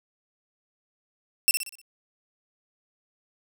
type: tone with echo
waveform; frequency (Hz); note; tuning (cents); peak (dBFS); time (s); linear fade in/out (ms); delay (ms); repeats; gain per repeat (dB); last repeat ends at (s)
10% pulse; 2693; E7; +36; -7; 1.48-1.51; 0; 61; 5; -7; 1.815
effects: none